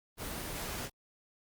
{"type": "noise", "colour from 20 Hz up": "pink", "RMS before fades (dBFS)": -39, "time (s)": [0.17, 0.9], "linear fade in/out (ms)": 50, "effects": ["Opus 24 kbps"]}